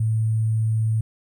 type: tone with sample-and-hold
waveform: sine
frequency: 110.6 Hz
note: A2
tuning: 9 cents sharp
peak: -18 dBFS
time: 0-1.01 s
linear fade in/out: 5 ms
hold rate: 8820 Hz
effects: none